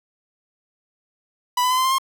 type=tone with pitch steps; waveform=45% pulse; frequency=987.8 / 1003.3 / 1019.1 / 1035.1 / 1051.4 / 1067.9 Hz; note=B5 / B5 / C6 / C6 / C6 / C6; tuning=0 / +27 / -46 / -19 / +8 / +35 cents; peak=-17 dBFS; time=1.57-1.984 s; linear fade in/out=5 ms; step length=69 ms; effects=none